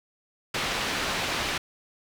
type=low-pass noise; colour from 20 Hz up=white; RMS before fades=-29 dBFS; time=0.54-1.58 s; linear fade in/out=5 ms; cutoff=3400 Hz; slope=12 dB/octave; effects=none